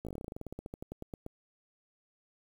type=slowing click train; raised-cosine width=2 ms; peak=-27 dBFS; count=23; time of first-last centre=0.05-1.264 s; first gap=17 ms; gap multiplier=1.1; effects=9-bit